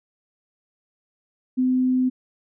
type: tone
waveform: sine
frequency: 255.4 Hz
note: C4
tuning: 42 cents flat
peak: -17 dBFS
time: 1.57-2.1 s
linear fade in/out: 20 ms
effects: none